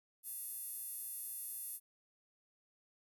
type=tone with high-pass filter; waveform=square; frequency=392 Hz; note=G4; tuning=in tune; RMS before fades=-45 dBFS; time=0.23-1.8 s; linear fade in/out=50 ms; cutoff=11000 Hz; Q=4.7; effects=none